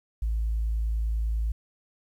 sine tone, 55 Hz, A1, in tune, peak -23 dBFS, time 0.22-1.52 s, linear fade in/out 5 ms, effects tanh soft clip ceiling -20 dBFS + 10-bit

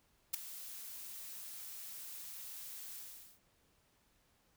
blue noise with ADSR envelope, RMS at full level -32 dBFS, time 0.33-3.4 s, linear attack 13 ms, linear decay 6 ms, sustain -16 dB, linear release 430 ms, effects pink hiss -73 dBFS RMS until 4.56 s

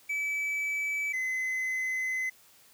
triangle tone pair in turn, 2300 / 2039 Hz, D7 / C7, -37 / -45 cents, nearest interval major second, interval 208 cents, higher first, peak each -27 dBFS, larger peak neither, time 0.09-1.13 / 1.13-2.3 s, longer second, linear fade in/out 10 ms, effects white hiss -59 dBFS RMS until 2.73 s + high-pass 60 Hz 12 dB/octave

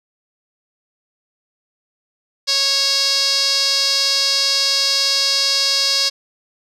sawtooth tone with band-pass filter, 551 Hz, C#5, 11 cents flat, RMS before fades -17 dBFS, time 2.47-6.1 s, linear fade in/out 20 ms, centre 4800 Hz, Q 5.4, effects none

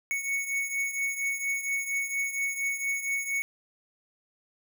square beating tone pair, 2217 / 2221.3 Hz, C#7 / C#7, 0 / +3 cents, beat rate 4.3 Hz, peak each -30 / -35 dBFS, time 0.11-3.42 s, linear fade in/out 0 ms, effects none

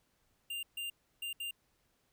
square tone bursts at uneven times, 2794 Hz, F7, in tune, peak -38 dBFS, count 4, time 0.5-0.63 / 0.77-0.9 / 1.22-1.33 / 1.4-1.51 s, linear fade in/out 5 ms, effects pink hiss -75 dBFS RMS until 2.12 s

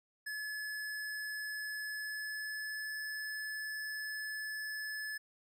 square tone with pitch glide, 1714 to 1724.9 Hz, A6 to A6, -46 to -35 cents, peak -39 dBFS, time 0.26-5.18 s, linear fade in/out 10 ms, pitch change +11 cents, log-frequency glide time 1.9-2.89 s, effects none

